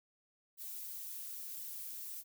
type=noise with flanger; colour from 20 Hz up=violet; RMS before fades=-45 dBFS; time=0.57-2.24 s; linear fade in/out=50 ms; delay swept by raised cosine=2 to 6.8 ms; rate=1.9 Hz; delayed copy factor=+0.85; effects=none